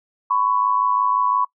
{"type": "tone pair together", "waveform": "sine", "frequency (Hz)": [1002.9, 1108.7], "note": ["B5", "C#6"], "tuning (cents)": [26, 0], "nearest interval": "major second", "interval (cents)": 174, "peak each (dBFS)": -19, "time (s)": [0.3, 1.45], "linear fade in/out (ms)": 10, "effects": ["noise-tail reverb RT60 0.1 s tail -22 dB re dry"]}